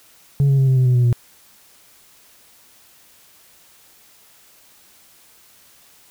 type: tone with pitch steps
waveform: sine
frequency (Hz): 140.1 / 137.06 / 134.08 / 131.17 / 128.32 / 125.54 / 122.81 / 120.15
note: C#3 / C#3 / C3 / C3 / C3 / B2 / B2 / B2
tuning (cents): +19 / -19 / +43 / +5 / -33 / +29 / -9 / -47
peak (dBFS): -9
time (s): 0.4-1.128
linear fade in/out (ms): 0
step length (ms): 91
effects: tanh soft clip ceiling -11 dBFS + white hiss -51 dBFS RMS until 6.1 s